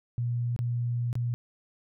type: tone with dropouts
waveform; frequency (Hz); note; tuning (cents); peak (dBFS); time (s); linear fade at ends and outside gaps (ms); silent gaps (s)
sine; 120; B2; -49; -26; 0.18-1.34; 0; 0.563-0.59 / 1.129-1.154
effects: none